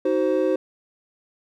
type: chord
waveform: triangle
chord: C diminished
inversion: first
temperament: just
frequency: 314 / 376.7 / 523.3 Hz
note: Eb4 / Gb4 / C5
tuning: +16 / +31 / 0 cents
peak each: -22 / -21 / -20 dBFS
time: 0.05-0.56 s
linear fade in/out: 5 ms
effects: none